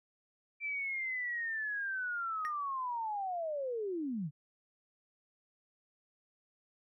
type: linear sweep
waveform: sine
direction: down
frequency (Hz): 2349 to 133.9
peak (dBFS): -34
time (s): 0.6-4.31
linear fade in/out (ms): 50
type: tone with exponential decay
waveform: triangle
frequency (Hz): 1864.7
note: A#6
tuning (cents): 0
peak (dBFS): -32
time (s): 2.45-2.54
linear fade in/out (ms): 0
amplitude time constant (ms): 19
effects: none